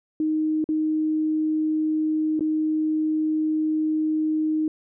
sine tone with dropouts, 311.1 Hz, D#4, in tune, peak -20 dBFS, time 0.2-4.68 s, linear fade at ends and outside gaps 2 ms, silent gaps 0.642-0.689 / 2.394-2.407 s, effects none

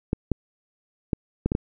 clicks, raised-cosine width 3 ms, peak -9 dBFS, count 6, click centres 0.131 / 0.317 / 1.132 / 1.46 / 1.519 / 1.551 s, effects none

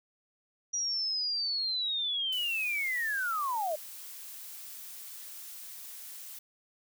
sine linear sweep, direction down, 5800 to 583 Hz, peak -29 dBFS, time 0.73-3.76 s, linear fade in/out 10 ms
blue noise, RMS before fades -45 dBFS, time 2.32-6.39 s, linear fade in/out 5 ms
effects none

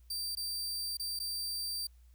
sawtooth tone with dropouts, 4675 Hz, D8, 9 cents flat, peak -32 dBFS, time 0.1-1.87 s, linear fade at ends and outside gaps 5 ms, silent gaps 0.352-0.37 / 0.971-0.996 / 1.191-1.199 s, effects added 60 Hz sine -56 dBFS peak until 2.14 s + white hiss -74 dBFS RMS until 2.14 s

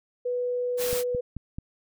sine tone, 492.6 Hz, B4, 5 cents flat, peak -25 dBFS, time 0.25-1.21 s, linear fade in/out 10 ms
white noise, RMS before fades -32 dBFS, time 0.77-1.04 s, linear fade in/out 50 ms
click train, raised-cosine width 5 ms, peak -22 dBFS, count 4, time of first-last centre 0.93-1.585 s, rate 4.58 Hz
effects none

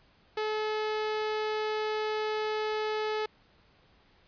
sawtooth tone, 430 Hz, A4, 40 cents flat, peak -25 dBFS, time 0.37-3.26 s, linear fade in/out 5 ms, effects pink hiss -63 dBFS RMS until 4.27 s + resampled to 11025 Hz

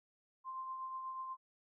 sine tone with tremolo, 1046.5 Hz, C6, in tune, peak -39 dBFS, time 0.44-1.37 s, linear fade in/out 50 ms, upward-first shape triangle, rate 8.2 Hz, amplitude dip 40%, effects none

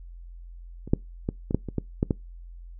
clicks, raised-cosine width 3 ms, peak -25 / -6 / -13 / -15 / -8 / -19 / -12 / -9 / -9 dBFS, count 9, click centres 0.876 / 0.935 / 1.289 / 1.509 / 1.546 / 1.687 / 1.783 / 2.029 / 2.108 s, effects noise-tail reverb RT60 0.2 s tail -24 dB re dry + added 43 Hz sine -40 dBFS peak until 2.79 s

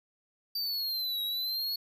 square exponential two-way sweep, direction down then up, 4667 to 3830 to 4386 Hz, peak -31 dBFS, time 0.55-1.76 s, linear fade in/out 5 ms, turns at 1.23 s, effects none

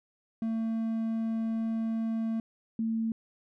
triangle / sine tone pair in turn, 224.8 / 224.8 Hz, A3 / A3, +37 / +37 cents, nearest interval unison, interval 0 cents, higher neither, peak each -26 / -27 dBFS, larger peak first, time 0.42-2.4 / 2.79-3.12 s, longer first, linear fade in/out 2 ms, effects none

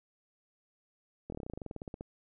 slowing click train, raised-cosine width 2 ms, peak -27 dBFS, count 18, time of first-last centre 1.3-2.009 s, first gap 23 ms, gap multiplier 1.07, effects none

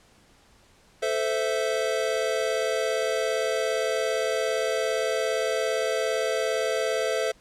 square chord, A minor, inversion none, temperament equal with one note detuned, 440 / 517.5 / 659.3 Hz, A4 / C5 / E5, 0 / -19 / 0 cents, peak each -29 dBFS, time 1.02-7.32 s, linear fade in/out 10 ms, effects pink hiss -58 dBFS RMS until 7.4 s + low-pass 9000 Hz 12 dB/octave

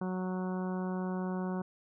harmonic tone, 184.6 Hz, F#3, 4 cents flat, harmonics 1 / 2 / 3 / 4 / 5 / 6 / 7 / 8, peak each -33 / -40 / -45 / -46 / -46 / -48 / -54 / -51 dBFS, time 0.01-1.62 s, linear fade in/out 5 ms, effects none

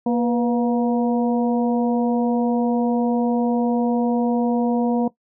harmonic tone with a mistuned harmonic, 236.9 Hz, A#3, 28 cents sharp, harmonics 1 / 2 / 3 / 4, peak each -18 / -24 / -28 / -30 dBFS, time 0.06-5.08 s, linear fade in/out 5 ms, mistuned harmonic 2, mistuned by +55 cents, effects noise-tail reverb RT60 0.1 s tail -17 dB re dry

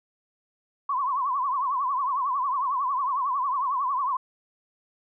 sine tone with vibrato, 1066 Hz, C6, 32 cents sharp, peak -23 dBFS, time 0.89-4.17 s, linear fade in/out 5 ms, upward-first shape triangle, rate 11 Hz, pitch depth 160 cents each way, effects none

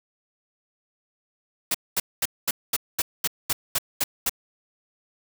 white noise bursts, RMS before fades -23 dBFS, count 11, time 1.71-4.295 s, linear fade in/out 5 ms, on 35 ms, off 220 ms, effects none

